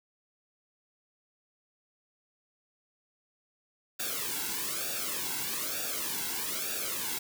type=noise with flanger; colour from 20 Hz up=white; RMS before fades=-34 dBFS; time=3.99-7.19 s; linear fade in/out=10 ms; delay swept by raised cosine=0.96 to 1.67 ms; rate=1.1 Hz; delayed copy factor=-0.85; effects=none